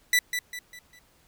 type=tone with echo; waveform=sawtooth; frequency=1975.5 Hz; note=B6; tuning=in tune; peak=-15 dBFS; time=0.13-0.19 s; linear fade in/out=2 ms; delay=200 ms; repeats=4; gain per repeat=-8 dB; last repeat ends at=0.99 s; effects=pink hiss -62 dBFS RMS until 1.27 s